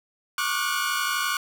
sawtooth tone cluster, 1102 / 1183 / 1432 / 1484 Hz, C#6 / D6 / F6 / F#6, -11 / +12 / +43 / +5 cents, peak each -26 dBFS, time 0.38-1.37 s, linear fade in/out 2 ms, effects none

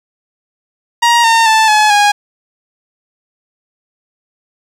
sawtooth tone with pitch steps, 943 / 911.4 / 880.9 / 851.4 / 822.8 Hz, A#5 / A#5 / A5 / G#5 / G#5, +20 / -39 / +2 / +43 / -16 cents, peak -3 dBFS, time 1.02-2.12 s, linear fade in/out 10 ms, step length 220 ms, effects low-pass 8000 Hz 12 dB/octave + 7-bit

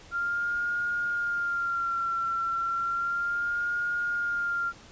sine tone with vibrato, 1389 Hz, F6, 10 cents flat, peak -26 dBFS, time 0.11-4.73 s, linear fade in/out 50 ms, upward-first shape sine, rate 0.33 Hz, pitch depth 42 cents each way, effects pink hiss -51 dBFS RMS until 4.91 s + resampled to 16000 Hz

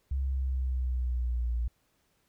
sine exponential sweep, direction down, 67.8 to 58.27 Hz, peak -27 dBFS, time 0.11-1.68 s, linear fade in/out 5 ms, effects pink hiss -72 dBFS RMS until 2.28 s

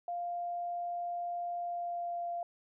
sine tone with pitch glide, 698.5 to 692.5 Hz, F5 to F5, 0 to -15 cents, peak -34 dBFS, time 0.08-2.43 s, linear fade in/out 2 ms, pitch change -15 cents, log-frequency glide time 1.58-2.31 s, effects none

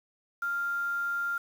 sine tone with quantisation, 1395 Hz, F6, 2 cents flat, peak -28 dBFS, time 0.42-1.38 s, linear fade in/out 5 ms, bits 8, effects none

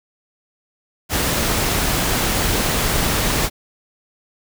pink noise, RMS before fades -19 dBFS, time 1.09-3.5 s, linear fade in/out 50 ms, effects none

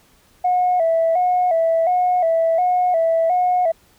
sine tone with vibrato, 690 Hz, F5, 21 cents flat, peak -13 dBFS, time 0.44-3.72 s, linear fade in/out 10 ms, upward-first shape square, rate 1.4 Hz, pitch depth 85 cents each way, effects tanh soft clip ceiling -10 dBFS + pink hiss -55 dBFS RMS until 3.98 s

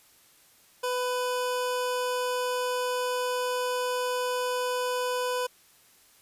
25% pulse tone, 498.9 Hz, B4, 17 cents sharp, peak -23 dBFS, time 0.83-5.47 s, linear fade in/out 10 ms, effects white hiss -59 dBFS RMS until 6.21 s + resampled to 32000 Hz

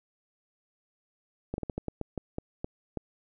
slowing click train, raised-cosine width 2 ms, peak -19 dBFS, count 11, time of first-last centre 1.54-2.973 s, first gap 41 ms, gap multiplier 1.26, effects none

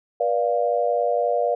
sine chord, B diminished, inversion none, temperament equal with one note detuned, 483.4 / 587.3 / 698.5 Hz, B4 / D5 / F5, -37 / 0 / 0 cents, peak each -23 dBFS, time 0.2-1.55 s, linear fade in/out 5 ms, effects none

